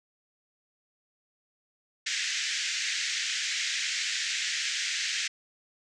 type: band-pass noise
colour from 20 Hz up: pink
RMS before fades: -31 dBFS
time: 2.06-5.28 s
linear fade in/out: 10 ms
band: 1700 to 7300 Hz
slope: 48 dB/octave
effects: none